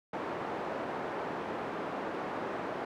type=band-pass noise; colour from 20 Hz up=pink; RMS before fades=-37 dBFS; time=0.13-2.85 s; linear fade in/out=5 ms; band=310 to 1200 Hz; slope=12 dB/octave; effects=none